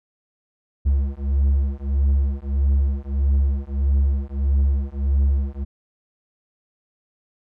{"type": "beating tone pair", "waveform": "triangle", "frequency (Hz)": [68.3, 69.9], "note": ["C#2", "C#2"], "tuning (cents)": [-25, 15], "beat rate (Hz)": 1.6, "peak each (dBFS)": -18, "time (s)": [0.85, 5.65], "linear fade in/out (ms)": 20, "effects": []}